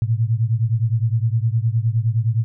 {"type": "beating tone pair", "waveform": "sine", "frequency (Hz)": [110.2, 119.9], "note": ["A2", "A#2"], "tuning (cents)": [3, 49], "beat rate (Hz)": 9.7, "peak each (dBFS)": [-18, -20], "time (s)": [0.02, 2.44], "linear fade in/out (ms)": 0, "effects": []}